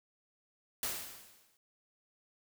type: noise with exponential decay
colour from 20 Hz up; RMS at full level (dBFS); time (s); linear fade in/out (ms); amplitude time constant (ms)
white; -34; 0.83-1.57; 1; 160
effects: none